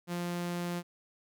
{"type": "tone", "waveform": "sawtooth", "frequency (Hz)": 174.61, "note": "F3", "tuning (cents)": 0, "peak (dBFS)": -29, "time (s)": [0.07, 0.83], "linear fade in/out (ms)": 50, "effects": []}